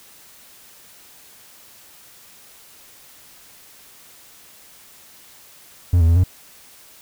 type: tone with pitch steps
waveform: triangle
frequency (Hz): 87.8 / 82.1 / 84.2 / 91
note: F2 / E2 / E2 / F#2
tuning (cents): +10 / -6 / +37 / -28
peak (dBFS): -9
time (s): 5.93-6.238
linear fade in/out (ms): 5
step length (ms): 77
effects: white hiss -47 dBFS RMS until 7.01 s